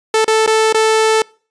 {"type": "tone with dropouts", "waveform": "sawtooth", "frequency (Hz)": 440, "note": "A4", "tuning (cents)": 0, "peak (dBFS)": -6, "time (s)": [0.14, 1.22], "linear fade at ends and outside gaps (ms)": 2, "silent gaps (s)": [[0.245, 0.279], [0.463, 0.475], [0.726, 0.745]], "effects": ["noise-tail reverb RT60 0.4 s tail -25 dB re dry", "resampled to 22050 Hz"]}